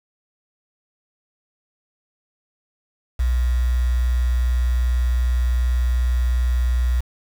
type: tone with quantisation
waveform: sine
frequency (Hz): 61.3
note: B1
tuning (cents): -12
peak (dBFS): -16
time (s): 3.19-7.01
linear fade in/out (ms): 10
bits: 6
effects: none